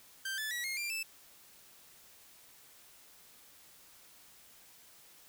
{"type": "tone with pitch steps", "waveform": "sawtooth", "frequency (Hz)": [1568, 1739.8, 1930.4, 2142, 2377, 2637], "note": ["G6", "A6", "B6", "C7", "D7", "E7"], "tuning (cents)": [0, -20, -40, 40, 20, 0], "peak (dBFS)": -32, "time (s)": [0.25, 1.03], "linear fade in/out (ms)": 5, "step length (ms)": 130, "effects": ["white hiss -59 dBFS RMS until 5.28 s"]}